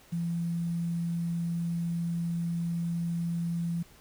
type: tone with quantisation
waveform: sine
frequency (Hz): 169.6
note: E3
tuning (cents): +50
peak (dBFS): -28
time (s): 0.12-3.83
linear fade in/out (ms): 10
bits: 9
effects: pink hiss -57 dBFS RMS until 4 s